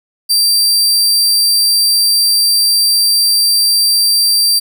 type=tone; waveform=sawtooth; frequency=4699 Hz; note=D8; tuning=in tune; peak=-6 dBFS; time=0.29-4.6 s; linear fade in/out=20 ms; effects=none